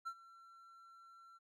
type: tone with ADSR envelope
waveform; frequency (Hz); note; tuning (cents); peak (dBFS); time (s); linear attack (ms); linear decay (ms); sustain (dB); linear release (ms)
triangle; 1353; E6; +45; -37; 0.05-1.39; 22; 64; -19; 24
effects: none